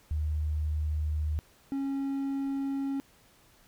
sine / triangle tone pair in turn, 76.4 / 274.4 Hz, D#2 / C#4, -31 / -17 cents, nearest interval octave + minor seventh, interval 2214 cents, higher second, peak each -27 dBFS, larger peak neither, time 0.11-1.39 / 1.72-3 s, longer neither, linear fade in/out 0 ms, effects pink hiss -61 dBFS RMS until 3.67 s

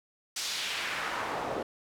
pink noise with band-pass filter sweep, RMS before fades -34 dBFS, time 0.36-1.63 s, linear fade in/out 5 ms, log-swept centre 5600 to 510 Hz, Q 1.3, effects none

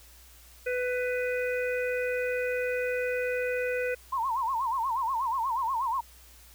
harmonic tone, 497.7 Hz, B4, 13 cents sharp, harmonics 1 / 3 / 4 / 5, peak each -28 / -35 / -39 / -37 dBFS, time 0.66-3.95 s, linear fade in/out 10 ms
sine tone with vibrato, 987.8 Hz, B5, in tune, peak -26 dBFS, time 4.12-6.01 s, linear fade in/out 10 ms, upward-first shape sine, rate 8.3 Hz, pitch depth 180 cents each way
effects added 60 Hz sine -54 dBFS peak until 6.54 s + white hiss -55 dBFS RMS until 6.54 s

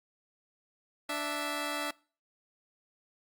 10% pulse tone pair together, 293.7 / 659.3 Hz, D4 / E5, 0 / 0 cents, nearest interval octave + major second, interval 1400 cents, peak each -27 dBFS, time 1.09-1.91 s, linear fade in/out 5 ms, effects noise-tail reverb RT60 0.4 s tail -24 dB re dry + Opus 48 kbps

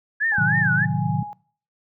sine tone with vibrato, 1634 Hz, G#6, 29 cents flat, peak -18 dBFS, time 0.2-0.86 s, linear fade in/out 20 ms, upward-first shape sine, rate 3.3 Hz, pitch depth 200 cents each way
sine tone with tremolo, 830.6 Hz, G#5, in tune, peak -28 dBFS, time 0.32-1.33 s, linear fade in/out 0 ms, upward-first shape sine, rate 1.6 Hz, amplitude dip 55%
sine chord, A diminished seventh, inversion none, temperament equal, 110 / 130.81 / 155.56 / 185 Hz, A2 / C3 / Eb3 / Gb3, 0 / 0 / 0 / 0 cents, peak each -27 / -26 / -24 / -26 dBFS, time 0.38-1.23 s, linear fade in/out 5 ms
effects noise-tail reverb RT60 0.5 s tail -24 dB re dry

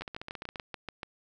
two click trains, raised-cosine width 0.3 ms, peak -23 / -21 dBFS, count 9 / 8, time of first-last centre 0.01-0.558 / 0.02-1.032 s, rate 14.6 / 6.92 Hz, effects none

